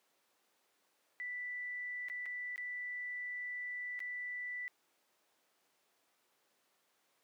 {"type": "tone with dropouts", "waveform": "sine", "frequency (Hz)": 1975.5, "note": "B6", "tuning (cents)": 0, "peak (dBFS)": -39, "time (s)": [1.2, 4.68], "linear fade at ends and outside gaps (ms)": 0, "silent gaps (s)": [[2.085, 2.099], [2.257, 2.262], [2.56, 2.579], [3.992, 4.003]], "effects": ["pink hiss -75 dBFS RMS until 7.23 s", "high-pass 400 Hz 12 dB/octave"]}